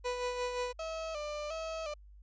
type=tone with tremolo; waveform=30% pulse; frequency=493.9 Hz; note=B4; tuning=in tune; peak=-29 dBFS; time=0.04-0.73 s; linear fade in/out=20 ms; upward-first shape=sine; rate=5.7 Hz; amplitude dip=45%
type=tone with vibrato; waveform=35% pulse; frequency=620 Hz; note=D#5; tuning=6 cents flat; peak=-35 dBFS; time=0.79-1.94 s; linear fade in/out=5 ms; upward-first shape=square; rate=1.4 Hz; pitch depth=70 cents each way
effects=added 50 Hz sine -52 dBFS peak until 2.22 s + resampled to 16000 Hz